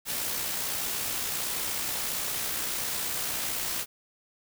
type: noise with amplitude modulation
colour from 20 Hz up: white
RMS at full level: -30 dBFS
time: 0.05-3.86 s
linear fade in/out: 50 ms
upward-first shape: sine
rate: 61.5 Hz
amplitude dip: 30%
effects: none